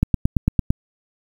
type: click train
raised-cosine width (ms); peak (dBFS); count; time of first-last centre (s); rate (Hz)
5; -3; 7; 0.03-0.705; 8.89
effects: 7-bit